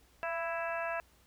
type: harmonic tone with a mistuned harmonic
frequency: 330.5 Hz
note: E4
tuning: 5 cents sharp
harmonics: 2 / 3 / 4 / 5 / 6 / 7 / 8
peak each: -36 / -41 / -42 / -40 / -50 / -51 / -43 dBFS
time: 0.23-1 s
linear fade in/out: 0 ms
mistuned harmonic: 2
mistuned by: +28 cents
effects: added 60 Hz sine -66 dBFS peak until 1.26 s + pink hiss -66 dBFS RMS until 1.26 s